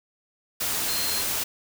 sine tone in noise, 4186 Hz, C8, in tune, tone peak -30 dBFS, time 0.88-1.22 s, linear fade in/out 10 ms, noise white, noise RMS -27 dBFS, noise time 0.6-1.44 s, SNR -6 dB, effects none

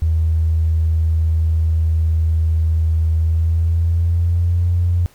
triangle tone with pitch glide, 80.4 to 87.17 Hz, E2 to F2, -43 to -3 cents, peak -9 dBFS, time 0.02-5.06 s, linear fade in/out 0 ms, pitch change +140 cents, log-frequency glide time 3.15-4.67 s, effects tanh soft clip ceiling -11 dBFS + pink hiss -51 dBFS RMS until 5.14 s

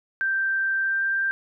sine tone with pitch glide, 1568 to 1578.9 Hz, G6 to G6, 0 to +12 cents, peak -21 dBFS, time 0.21-1.31 s, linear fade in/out 0 ms, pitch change +12 cents, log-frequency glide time 0.82-1.04 s, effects none

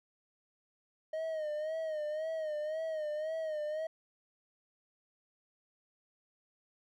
triangle tone with vibrato, 622.3 Hz, D#5, in tune, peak -32 dBFS, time 1.13-3.87 s, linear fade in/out 5 ms, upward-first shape sine, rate 1.9 Hz, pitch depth 68 cents each way, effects none

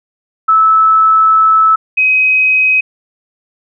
sine tone pair in turn, 1306 / 2527 Hz, E6 / D#7, -17 / +26 cents, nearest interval major seventh, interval 1143 cents, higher second, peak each -5 / -7 dBFS, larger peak first, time 0.48-1.76 / 1.97-2.81 s, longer first, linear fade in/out 10 ms, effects none

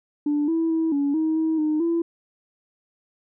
sine tone with pitch steps, 293.8 / 327.6 / 324 / 283.5 / 316.7 / 319.5 / 306.7 / 335.7 Hz, D4 / E4 / E4 / C#4 / D#4 / D#4 / D#4 / E4, +1 / -11 / -30 / +39 / +31 / +46 / -25 / +32 cents, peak -18 dBFS, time 0.26-2.02 s, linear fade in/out 5 ms, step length 220 ms, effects tanh soft clip ceiling -16 dBFS

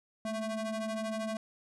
square ring-modulated tone, 222.2 Hz, A3, 17 cents sharp, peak -31 dBFS, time 0.25-1.37 s, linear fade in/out 2 ms, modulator 438 Hz, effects resampled to 24000 Hz + 11-bit

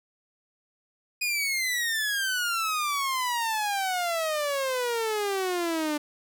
sawtooth exponential sweep, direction down, 2489 to 293.7 Hz, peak -22 dBFS, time 1.21-5.98 s, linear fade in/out 10 ms, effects none

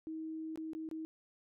sine tone with dropouts, 318.1 Hz, D#4, 38 cents sharp, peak -39 dBFS, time 0.07-1.05 s, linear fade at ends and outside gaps 0 ms, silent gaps 0.558-0.575 / 0.733-0.75 / 0.889-0.913 s, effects none

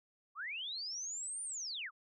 sine linear two-way sweep, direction up then down, 1065 to 9220 to 1065 Hz, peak -39 dBFS, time 0.35-1.91 s, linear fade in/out 50 ms, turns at 1.43 s, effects none

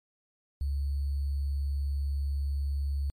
sine tone with sample-and-hold, 70.1 Hz, C#2, 20 cents sharp, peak -27 dBFS, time 0.61-3.1 s, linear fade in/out 0 ms, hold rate 4410 Hz, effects MP3 64 kbps

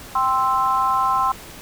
sine chord, C major, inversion second, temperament equal, 784 / 1046.5 / 1318.5 Hz, G5 / C6 / E6, 0 / 0 / 0 cents, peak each -23 / -18 / -23 dBFS, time 0.15-1.32 s, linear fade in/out 5 ms, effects pink hiss -39 dBFS RMS until 1.61 s

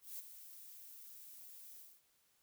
violet noise with ADSR envelope, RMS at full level -45 dBFS, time 0.01-2.02 s, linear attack 180 ms, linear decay 19 ms, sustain -10 dB, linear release 230 ms, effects white hiss -75 dBFS RMS until 2.42 s

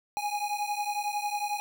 square beating tone pair, 823 / 834 Hz, G#5 / G#5, -16 / +7 cents, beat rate 11 Hz, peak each -32 / -34 dBFS, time 0.17-1.6 s, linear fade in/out 0 ms, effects none

